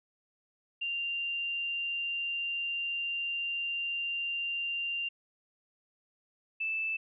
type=tone pair in turn; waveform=sine; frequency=2783 / 2636 Hz; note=F7 / E7; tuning=-7 / -1 cents; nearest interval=minor second; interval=94 cents; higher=first; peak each=-31 / -30 dBFS; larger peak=second; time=0.81-5.09 / 6.6-6.97 s; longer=first; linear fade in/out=10 ms; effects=none